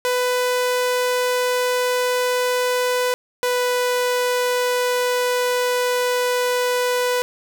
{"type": "tone pair in turn", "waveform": "sawtooth", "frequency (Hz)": [497.8, 495.1], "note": ["B4", "B4"], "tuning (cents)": [14, 4], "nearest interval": "unison", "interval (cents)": 10, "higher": "first", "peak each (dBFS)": -14, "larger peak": "neither", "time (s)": [[0.05, 3.14], [3.43, 7.22]], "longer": "second", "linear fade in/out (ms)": 0, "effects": []}